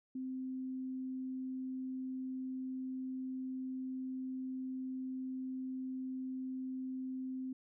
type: tone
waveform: sine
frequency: 259.6 Hz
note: C4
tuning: 13 cents flat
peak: -38 dBFS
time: 0.15-7.53 s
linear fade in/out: 5 ms
effects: none